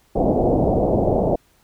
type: low-pass noise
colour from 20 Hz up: white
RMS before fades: -18 dBFS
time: 0.15-1.36 s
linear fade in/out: 10 ms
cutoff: 720 Hz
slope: 48 dB/octave
effects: pink hiss -59 dBFS RMS until 1.63 s